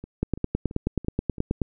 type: two click trains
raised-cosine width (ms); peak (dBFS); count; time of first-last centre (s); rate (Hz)
3; -24 / -10; 5 / 14; 0.04-1.382 / 0.23-1.617; 2.98 / 9.37
effects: none

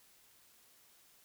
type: silence
effects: white hiss -65 dBFS RMS until 1.24 s

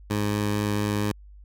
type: tone with vibrato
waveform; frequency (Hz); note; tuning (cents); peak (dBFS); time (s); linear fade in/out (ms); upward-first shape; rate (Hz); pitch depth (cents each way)
15% pulse; 103.83; G#2; 0; -17; 0.1-1.12; 5; sine; 4.4; 9
effects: added 50 Hz sine -44 dBFS peak until 1.44 s

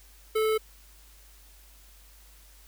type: tone with notch filter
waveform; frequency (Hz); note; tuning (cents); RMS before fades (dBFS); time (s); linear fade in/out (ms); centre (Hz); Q
square; 435.8; A4; -17; -25; 0.35-0.58; 10; 6200; 0.98
effects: added 50 Hz sine -53 dBFS peak until 2.67 s + white hiss -57 dBFS RMS until 2.67 s

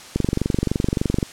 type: click train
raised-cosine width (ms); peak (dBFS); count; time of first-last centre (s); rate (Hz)
3; -6; 26; 0.16-1.228; 23.4
effects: white hiss -40 dBFS RMS until 1.32 s + low-pass 8000 Hz 12 dB/octave

